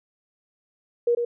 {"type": "tone with echo", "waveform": "sine", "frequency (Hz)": 475.4, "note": "A#4", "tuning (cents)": 34, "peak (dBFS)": -17, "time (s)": [1.07, 1.15], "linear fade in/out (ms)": 5, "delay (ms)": 100, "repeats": 1, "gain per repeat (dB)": -5, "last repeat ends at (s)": 1.25, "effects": []}